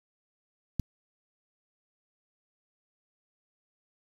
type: click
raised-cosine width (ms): 5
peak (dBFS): -16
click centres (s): 0.797
effects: 7-bit